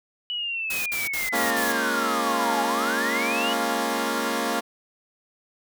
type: linear two-way sweep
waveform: sine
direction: down then up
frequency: 2960 to 808 to 2960 Hz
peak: -26 dBFS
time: 0.3-3.53 s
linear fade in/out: 0 ms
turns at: 2.62 s
type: noise bursts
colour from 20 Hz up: white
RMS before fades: -31 dBFS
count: 5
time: 0.7-1.724 s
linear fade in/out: 5 ms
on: 160 ms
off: 56 ms
type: chord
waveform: 10% pulse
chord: Bb minor seventh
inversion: third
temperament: equal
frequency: 207.7 / 233.1 / 277.2 / 349.2 Hz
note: Ab3 / Bb3 / Db4 / F4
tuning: 0 / 0 / 0 / 0 cents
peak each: -25 / -19 / -20 / -22 dBFS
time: 1.32-4.61 s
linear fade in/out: 20 ms
effects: none